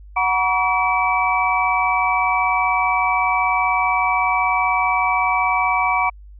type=tone cluster; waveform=sine; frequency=739 / 955 / 1134 / 2306 Hz; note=F#5 / A#5 / C#6 / D7; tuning=-2 / +42 / +39 / -32 cents; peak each=-21 dBFS; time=0.16-6.1 s; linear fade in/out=10 ms; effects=added 50 Hz sine -38 dBFS peak until 6.39 s